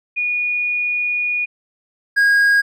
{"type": "tone pair in turn", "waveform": ["sine", "triangle"], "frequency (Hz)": [2451, 1635.8], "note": ["D#7", "G#6"], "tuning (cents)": [-27, -27], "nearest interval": "perfect fifth", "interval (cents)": 700, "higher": "first", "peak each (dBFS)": [-17, -9], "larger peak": "second", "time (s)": [[0.16, 1.46], [2.16, 2.62]], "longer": "first", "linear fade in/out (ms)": 20, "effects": []}